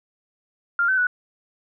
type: tone with pitch steps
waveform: sine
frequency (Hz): 1397 / 1529 / 1476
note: F6 / G6 / F#6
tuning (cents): 0 / -44 / -5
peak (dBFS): -17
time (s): 0.79-1.069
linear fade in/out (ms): 2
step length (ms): 93
effects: none